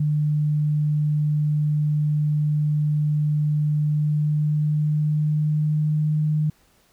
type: tone with pitch glide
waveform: sine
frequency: 150 to 152.8 Hz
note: D3 to D#3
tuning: +37 to -31 cents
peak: -18 dBFS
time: 0-6.5 s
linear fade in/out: 5 ms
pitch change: +32 cents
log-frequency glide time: 3.86-6.2 s
effects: pink hiss -60 dBFS RMS until 6.92 s